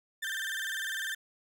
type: tone with vibrato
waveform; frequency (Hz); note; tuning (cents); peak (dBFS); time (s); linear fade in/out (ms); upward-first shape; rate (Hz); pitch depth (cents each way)
35% pulse; 1673; G#6; +12; -31; 0.22-1.15; 10; square; 20; 110
effects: none